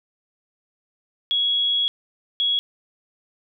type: tone bursts at uneven times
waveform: sine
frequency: 3336 Hz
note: G#7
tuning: 7 cents sharp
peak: -18 dBFS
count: 2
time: 1.31-1.88 / 2.4-2.59 s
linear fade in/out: 0 ms
effects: none